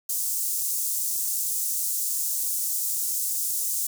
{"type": "high-pass noise", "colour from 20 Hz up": "pink", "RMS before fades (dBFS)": -27, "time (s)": [0.09, 3.87], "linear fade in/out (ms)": 5, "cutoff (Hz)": 7000, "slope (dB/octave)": 24, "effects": []}